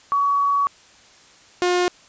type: tone pair in turn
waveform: sine / sawtooth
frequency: 1129 / 357.2 Hz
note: C#6 / F4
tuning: +31 / +39 cents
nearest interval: octave + minor sixth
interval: 1992 cents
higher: first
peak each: -16 / -13 dBFS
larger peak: second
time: 0.12-0.67 / 1.62-1.88 s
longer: first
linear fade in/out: 0 ms
effects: white hiss -50 dBFS RMS until 2.08 s + resampled to 16000 Hz